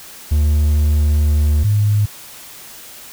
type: tone pair in turn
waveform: triangle / sine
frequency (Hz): 75 / 104.31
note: D2 / G#2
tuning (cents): +37 / +8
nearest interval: tritone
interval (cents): 571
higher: second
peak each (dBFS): -9 / -11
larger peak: first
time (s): 0.31-1.64 / 1.64-2.06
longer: first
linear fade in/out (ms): 10
effects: white hiss -37 dBFS RMS until 3.12 s